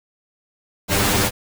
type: noise with comb filter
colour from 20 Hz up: pink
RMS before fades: -18 dBFS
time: 0.88-1.31 s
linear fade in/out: 50 ms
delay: 10 ms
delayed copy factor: +0.95
effects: none